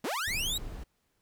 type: linear sweep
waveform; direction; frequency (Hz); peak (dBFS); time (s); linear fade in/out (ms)
sawtooth; up; 175.5 to 3951; -27; 0.04-0.58; 5
type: noise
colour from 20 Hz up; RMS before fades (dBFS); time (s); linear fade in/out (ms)
brown; -39; 0.27-0.84; 10
effects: pink hiss -75 dBFS RMS until 1.21 s